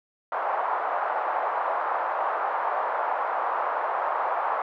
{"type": "band-pass noise", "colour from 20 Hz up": "white", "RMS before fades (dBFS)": -27, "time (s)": [0.32, 4.62], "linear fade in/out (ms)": 2, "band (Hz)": [640, 1100], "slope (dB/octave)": 24, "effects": []}